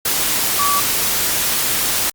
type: tone in noise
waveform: sine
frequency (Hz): 1147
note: D6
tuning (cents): -41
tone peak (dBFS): -16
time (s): 0.59-0.8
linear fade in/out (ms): 5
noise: white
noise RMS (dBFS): -18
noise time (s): 0.05-2.1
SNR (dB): -1
effects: Opus 48 kbps